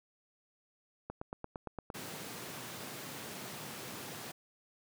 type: click train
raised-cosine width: 1 ms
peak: -26 dBFS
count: 8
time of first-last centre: 1.1-1.902 s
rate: 8.73 Hz
type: high-pass noise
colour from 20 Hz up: pink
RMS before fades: -45 dBFS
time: 1.94-4.32 s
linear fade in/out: 10 ms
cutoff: 120 Hz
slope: 24 dB/octave
effects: none